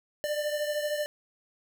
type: beating tone pair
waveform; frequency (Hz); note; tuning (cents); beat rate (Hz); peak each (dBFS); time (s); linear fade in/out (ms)
square; 593 / 606; D5 / D#5; +17 / -46; 13; -30 / -36; 0.24-1.06; 0
effects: none